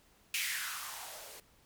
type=noise with band-pass filter sweep; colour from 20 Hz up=violet; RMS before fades=-40 dBFS; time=0.34-1.4 s; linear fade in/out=2 ms; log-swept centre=2500 to 420 Hz; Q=3.5; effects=pink hiss -66 dBFS RMS until 1.65 s